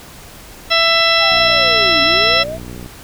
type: harmonic tone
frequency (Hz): 665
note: E5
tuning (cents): +15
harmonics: 1 / 2 / 3 / 4 / 5 / 6 / 8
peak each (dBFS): -18 / -18 / -18 / -18 / -18 / -18 / -18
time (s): 0.7-2.44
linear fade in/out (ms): 20
type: linear two-way sweep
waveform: sine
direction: down then up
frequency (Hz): 834 to 271.6 to 678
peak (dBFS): -22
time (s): 1.19-2.59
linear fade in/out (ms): 50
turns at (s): 2.02
type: click train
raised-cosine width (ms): 3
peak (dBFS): -19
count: 95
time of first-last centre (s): 1.32-2.861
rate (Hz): 61
effects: pink hiss -37 dBFS RMS until 3.03 s